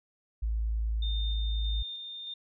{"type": "tone", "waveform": "sine", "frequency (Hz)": 55, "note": "A1", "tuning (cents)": 0, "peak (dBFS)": -27, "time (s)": [0.42, 1.83], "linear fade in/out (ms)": 10}
{"type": "tone with tremolo", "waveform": "sine", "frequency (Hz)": 3626, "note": "A#7", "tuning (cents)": -49, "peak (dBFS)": -36, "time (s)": [1.02, 2.34], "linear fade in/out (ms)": 5, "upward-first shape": "square", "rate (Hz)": 1.6, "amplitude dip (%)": 25}
{"effects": []}